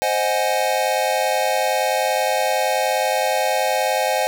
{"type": "chord", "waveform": "square", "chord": "Ab dominant seventh", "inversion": "first", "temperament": "equal", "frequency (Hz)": [523.3, 622.3, 740, 830.6], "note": ["C5", "Eb5", "Gb5", "Ab5"], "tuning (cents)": [0, 0, 0, 0], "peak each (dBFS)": -24, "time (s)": [0.02, 4.27], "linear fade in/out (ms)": 0, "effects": []}